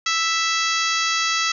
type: harmonic tone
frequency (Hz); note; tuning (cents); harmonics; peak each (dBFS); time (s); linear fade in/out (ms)
659.3; E5; 0; 2 / 3 / 4 / 5 / 6 / 7 / 8 / 9 / 10; -24 / -26 / -27 / -28 / -29 / -29 / -30 / -31 / -31; 0.06-1.52; 5
effects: none